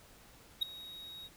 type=tone with ADSR envelope; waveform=triangle; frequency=3780 Hz; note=A#7; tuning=23 cents sharp; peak=-24 dBFS; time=0.61-1.29 s; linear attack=16 ms; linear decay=6 ms; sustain=-20 dB; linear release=33 ms; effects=pink hiss -59 dBFS RMS until 1.36 s